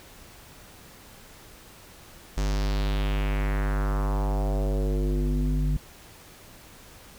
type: tone with low-pass filter sweep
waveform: square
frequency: 50 Hz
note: G1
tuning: 35 cents sharp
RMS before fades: -25 dBFS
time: 2.37-5.77 s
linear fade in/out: 5 ms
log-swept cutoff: 6700 to 180 Hz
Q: 2.4
effects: pink hiss -49 dBFS RMS until 7.18 s